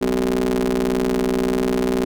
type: ring-modulated tone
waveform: 30% pulse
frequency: 61.74 Hz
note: B1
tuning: in tune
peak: -12 dBFS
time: 0.01-2.05 s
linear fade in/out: 10 ms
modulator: 319 Hz
effects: none